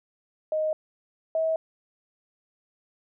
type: tone pair in turn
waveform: sine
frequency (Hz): 622.3 / 643.5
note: D#5 / E5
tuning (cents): 0 / -42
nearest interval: minor second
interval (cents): 58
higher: second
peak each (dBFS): -23 / -22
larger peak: second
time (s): 0.52-0.73 / 1.35-1.56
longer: neither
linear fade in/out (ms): 2
effects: none